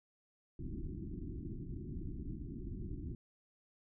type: low-pass noise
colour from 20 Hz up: pink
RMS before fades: -43 dBFS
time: 0.59-3.15 s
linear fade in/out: 2 ms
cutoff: 370 Hz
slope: 96 dB/octave
effects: none